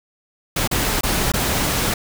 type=noise with dropouts; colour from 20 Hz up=pink; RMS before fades=-20 dBFS; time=0.56-1.94 s; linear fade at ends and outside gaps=5 ms; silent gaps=0.676-0.712 / 1.01-1.033 / 1.32-1.337 s; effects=none